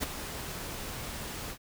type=noise with ADSR envelope; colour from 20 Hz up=pink; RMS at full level=-29 dBFS; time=0-1.58 s; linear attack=32 ms; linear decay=13 ms; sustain=-10 dB; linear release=74 ms; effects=none